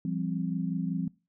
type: chord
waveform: sine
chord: F suspended second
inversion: none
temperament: equal with one note detuned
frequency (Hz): 170.72 / 196 / 261.6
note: F3 / G3 / C4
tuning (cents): -39 / 0 / 0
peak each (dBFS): -31 / -34 / -34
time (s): 0.05-1.08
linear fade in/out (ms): 2
effects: noise-tail reverb RT60 0.3 s tail -21 dB re dry